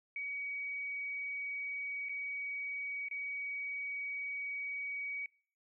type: tone with dropouts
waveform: sine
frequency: 2261 Hz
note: C#7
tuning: 34 cents sharp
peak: -37 dBFS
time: 0.16-5.26 s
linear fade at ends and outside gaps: 2 ms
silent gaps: 2.087-2.093 / 3.085-3.111 s
effects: noise-tail reverb RT60 0.5 s tail -24 dB re dry